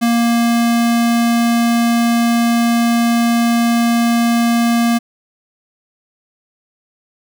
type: tone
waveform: square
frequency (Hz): 234.2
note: A#3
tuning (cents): +8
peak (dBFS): -12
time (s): 0.01-4.99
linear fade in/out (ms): 20
effects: none